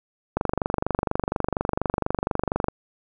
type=click train; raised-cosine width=1 ms; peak=-8 dBFS; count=57; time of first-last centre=0.37-2.684 s; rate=24.2 Hz; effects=none